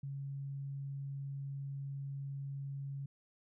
sine tone, 138.59 Hz, C#3, in tune, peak -39 dBFS, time 0.03-3.06 s, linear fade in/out 5 ms, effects none

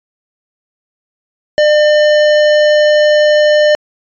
sine tone with hard clipping, 601 Hz, D5, 40 cents sharp, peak -8 dBFS, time 1.58-3.75 s, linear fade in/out 0 ms, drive 15 dB, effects resampled to 16000 Hz

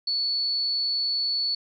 sine tone, 4435 Hz, C#8, in tune, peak -23 dBFS, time 0.07-1.55 s, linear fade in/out 5 ms, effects none

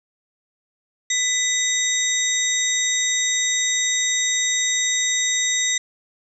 sine tone cluster, 1999 / 3744 / 6000 / 7500 Hz, B6 / A#7 / F#8 / A#8, +20 / +7 / +23 / +10 cents, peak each -24 dBFS, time 1.1-5.78 s, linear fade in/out 5 ms, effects none

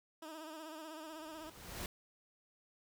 15% pulse tone with vibrato, 314.8 Hz, D#4, 20 cents sharp, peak -40 dBFS, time 0.22-1.5 s, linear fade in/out 5 ms, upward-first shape sine, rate 16 Hz, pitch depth 65 cents each way
pink noise with exponential growth, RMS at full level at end -41 dBFS, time 1.03-1.86 s, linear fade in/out 2 ms, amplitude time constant 180 ms
effects none

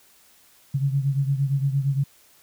sine beating tone pair, 136.5 / 145.2 Hz, C#3 / D3, -26 / -19 cents, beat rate 8.7 Hz, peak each -21 / -26 dBFS, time 0.74-2.04 s, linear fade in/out 10 ms, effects white hiss -56 dBFS RMS until 2.42 s

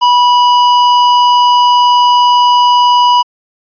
sine tone with tanh clipping, 979 Hz, B5, 15 cents flat, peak -7 dBFS, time 0.01-3.23 s, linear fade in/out 20 ms, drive 18 dB, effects resampled to 11025 Hz

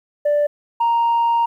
sine tone pair in turn, 587.3 / 932.3 Hz, D5 / A#5, 0 / 0 cents, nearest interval minor sixth, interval 800 cents, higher second, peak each -12 dBFS, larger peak neither, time 0.25-0.47 / 0.8-1.46 s, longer second, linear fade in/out 10 ms, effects tanh soft clip ceiling -12 dBFS + 9-bit

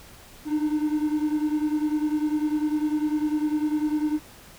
triangle beating tone pair, 300.7 / 310.7 Hz, D4 / D#4, +41 / -2 cents, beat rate 10 Hz, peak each -21 / -25 dBFS, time 0.45-4.2 s, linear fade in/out 50 ms, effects tanh soft clip ceiling -13 dBFS + pink hiss -48 dBFS RMS until 4.58 s

